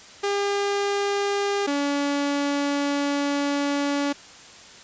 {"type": "tone pair in turn", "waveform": "sawtooth", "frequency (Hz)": [402.7, 284.8], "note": ["G4", "C#4"], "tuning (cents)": [47, 47], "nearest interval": "tritone", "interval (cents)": 600, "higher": "first", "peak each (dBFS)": -18, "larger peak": "neither", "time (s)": [[0.23, 1.67], [1.67, 4.13]], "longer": "second", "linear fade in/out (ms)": 10, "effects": ["white hiss -45 dBFS RMS until 4.83 s", "resampled to 16000 Hz"]}